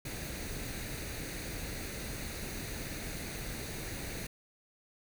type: noise with comb filter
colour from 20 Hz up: pink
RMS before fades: -40 dBFS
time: 0.05-4.27 s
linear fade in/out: 5 ms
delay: 0.47 ms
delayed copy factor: +0.55
effects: none